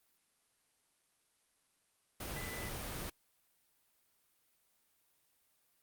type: tone in noise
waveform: sine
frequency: 1997 Hz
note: B6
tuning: 19 cents sharp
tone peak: -46 dBFS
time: 2.36-2.69 s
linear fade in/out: 5 ms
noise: pink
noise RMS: -42 dBFS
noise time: 2.2-3.1 s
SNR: -7 dB
effects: white hiss -75 dBFS RMS until 5.82 s + Opus 32 kbps